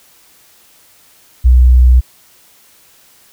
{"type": "tone", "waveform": "sine", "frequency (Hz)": 62.3, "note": "B1", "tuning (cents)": 16, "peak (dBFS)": -3, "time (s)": [1.44, 2.01], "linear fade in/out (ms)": 20, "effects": ["white hiss -47 dBFS RMS until 3.32 s"]}